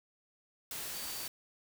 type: tone in noise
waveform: sine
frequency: 4595 Hz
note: D8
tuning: 39 cents flat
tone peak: -47 dBFS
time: 0.94-1.27 s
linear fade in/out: 2 ms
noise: white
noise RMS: -41 dBFS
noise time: 0.71-1.28 s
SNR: -9 dB
effects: none